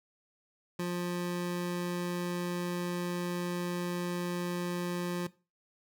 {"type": "tone", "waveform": "25% pulse", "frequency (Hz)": 176.2, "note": "F3", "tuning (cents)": 16, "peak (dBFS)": -28, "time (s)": [0.79, 5.27], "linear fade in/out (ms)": 5, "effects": ["noise-tail reverb RT60 0.3 s tail -18 dB re dry"]}